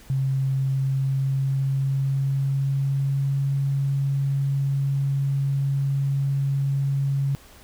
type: tone with pitch glide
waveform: sine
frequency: 134.3 to 138.16 Hz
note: C3 to C#3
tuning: +46 to -5 cents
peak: -20 dBFS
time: 0.1-7.35 s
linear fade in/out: 0 ms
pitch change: +49 cents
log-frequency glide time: 0.57-3.51 s
effects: added 60 Hz sine -55 dBFS peak until 7.63 s + pink hiss -50 dBFS RMS until 7.63 s